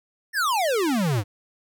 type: exponential sweep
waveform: square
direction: down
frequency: 1861 to 94 Hz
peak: -21 dBFS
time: 0.33-1.24 s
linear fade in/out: 50 ms
effects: none